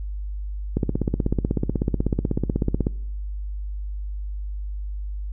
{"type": "click train", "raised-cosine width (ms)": 3, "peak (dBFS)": -8, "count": 35, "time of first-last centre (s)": [0.77, 2.869], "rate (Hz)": 16.2, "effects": ["noise-tail reverb RT60 0.8 s tail -23 dB re dry", "added 50 Hz sine -27 dBFS peak until 5.32 s"]}